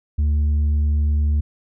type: tone with tanh clipping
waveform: triangle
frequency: 74.3 Hz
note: D2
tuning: 21 cents sharp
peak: -16 dBFS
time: 0.18-1.41 s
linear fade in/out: 10 ms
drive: 8 dB
effects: none